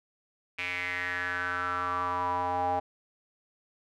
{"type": "tone with band-pass filter sweep", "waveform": "square", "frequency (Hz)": 89.5, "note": "F2", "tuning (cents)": 43, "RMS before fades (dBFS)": -31, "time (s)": [0.58, 2.8], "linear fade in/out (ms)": 10, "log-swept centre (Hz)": [2400, 760], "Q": 6.2, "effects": []}